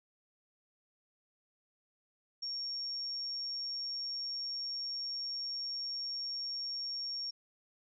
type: tone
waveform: sine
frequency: 5530 Hz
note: F8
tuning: 18 cents flat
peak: -36 dBFS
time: 2.42-7.31 s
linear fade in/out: 10 ms
effects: none